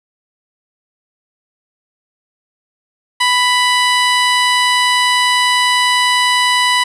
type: tone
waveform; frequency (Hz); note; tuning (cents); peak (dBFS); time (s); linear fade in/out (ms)
15% pulse; 990; B5; +4; -4; 3.2-6.84; 10
effects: resampled to 22050 Hz + 7-bit